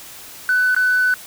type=tone with dropouts; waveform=sine; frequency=1499 Hz; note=F#6; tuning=22 cents sharp; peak=-12 dBFS; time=0.49-1.14 s; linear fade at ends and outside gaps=1 ms; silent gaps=0.747-0.764 s; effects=tanh soft clip ceiling -10 dBFS + white hiss -38 dBFS RMS until 1.26 s